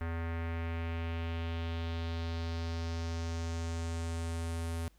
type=tone with low-pass filter sweep; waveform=square; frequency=83.1 Hz; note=E2; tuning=15 cents sharp; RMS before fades=-36 dBFS; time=0.01-4.88 s; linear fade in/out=0 ms; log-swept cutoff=1800 to 11000 Hz; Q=2.1; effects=added 50 Hz sine -63 dBFS peak until 4.98 s + pink hiss -70 dBFS RMS until 4.98 s